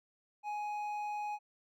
triangle tone with hard clipping, 835 Hz, G#5, 9 cents sharp, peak -37 dBFS, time 0.43-1.39 s, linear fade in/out 50 ms, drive 9 dB, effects none

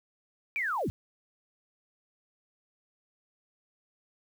sine linear sweep, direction down, 2419 to 43.81 Hz, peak -28 dBFS, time 0.56-0.9 s, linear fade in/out 0 ms, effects 9-bit

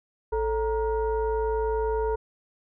sine tone with frequency modulation, 440 Hz, A4, in tune, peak -23 dBFS, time 0.32-2.16 s, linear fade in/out 10 ms, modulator 495 Hz, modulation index 0.88, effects none

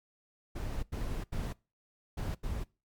brown noise bursts at uneven times, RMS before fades -35 dBFS, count 5, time 0.55-0.83 / 0.92-1.24 / 1.32-1.53 / 2.17-2.35 / 2.43-2.64 s, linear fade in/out 10 ms, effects noise-tail reverb RT60 0.3 s tail -23 dB re dry + MP3 96 kbps

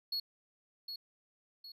triangle tone with echo, 4343 Hz, C#8, 36 cents flat, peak -32 dBFS, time 0.12-0.2 s, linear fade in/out 5 ms, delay 760 ms, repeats 2, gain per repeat -7 dB, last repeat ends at 1.72 s, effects none

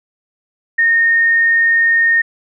sine tone, 1840 Hz, A#6, 23 cents flat, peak -9 dBFS, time 0.78-2.22 s, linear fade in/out 10 ms, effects none

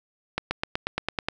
accelerating click train, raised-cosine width 0.3 ms, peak -9 dBFS, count 9, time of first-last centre 0.38-1.285 s, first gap 130 ms, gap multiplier 0.96, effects none

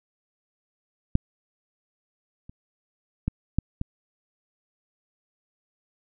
clicks, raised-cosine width 5 ms, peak -6 / -30 / -12 / -9 / -15 dBFS, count 5, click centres 1.154 / 2.495 / 3.28 / 3.586 / 3.814 s, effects none

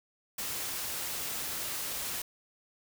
white noise, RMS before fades -36 dBFS, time 0.38-2.22 s, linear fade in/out 5 ms, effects none

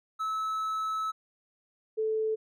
triangle / sine tone pair in turn, 1300 / 437.6 Hz, E6 / A4, -24 / -9 cents, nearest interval octave + perfect fifth, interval 1885 cents, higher first, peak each -27 / -26 dBFS, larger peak second, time 0.19-1.12 / 1.97-2.36 s, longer first, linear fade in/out 20 ms, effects none

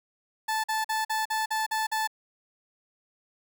30% pulse tone bursts, 875 Hz, A5, 10 cents flat, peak -23 dBFS, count 8, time 0.48-2.075 s, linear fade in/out 10 ms, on 160 ms, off 45 ms, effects none

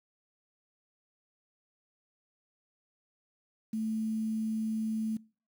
sine tone with quantisation, 220 Hz, A3, in tune, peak -30 dBFS, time 3.73-5.17 s, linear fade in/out 5 ms, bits 9, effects noise-tail reverb RT60 0.4 s tail -24 dB re dry

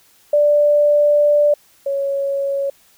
sine tone pair in turn, 588 / 555 Hz, D5 / C#5, +2 / +2 cents, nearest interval minor second, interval 100 cents, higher first, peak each -10 / -17 dBFS, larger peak first, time 0.33-1.54 / 1.86-2.7 s, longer first, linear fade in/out 5 ms, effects white hiss -53 dBFS RMS until 2.97 s

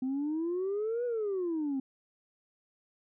sine exponential two-way sweep, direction up then down, 254.1 to 493.9 to 260.8 Hz, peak -28 dBFS, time 0.02-1.8 s, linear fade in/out 5 ms, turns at 1.05 s, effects tanh soft clip ceiling -27 dBFS

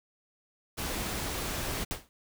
pink noise, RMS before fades -34 dBFS, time 0.77-1.85 s, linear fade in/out 20 ms
pink noise with exponential decay, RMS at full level -30 dBFS, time 1.91-2.09 s, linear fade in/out 0 ms, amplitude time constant 38 ms
effects none

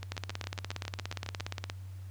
two click trains, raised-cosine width 0.2 ms, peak -22 / -18 dBFS, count 11 / 28, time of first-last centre 0.03-1.4 / 0.12-1.699 s, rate 7.3 / 17.1 Hz, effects added 94 Hz sine -41 dBFS peak until 2.1 s + pink hiss -62 dBFS RMS until 2.1 s

